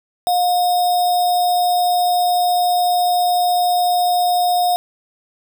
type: tone with sample-and-hold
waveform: sine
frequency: 713 Hz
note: F5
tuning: 36 cents sharp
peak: -13 dBFS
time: 0.27-4.76 s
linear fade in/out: 0 ms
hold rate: 4410 Hz
effects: none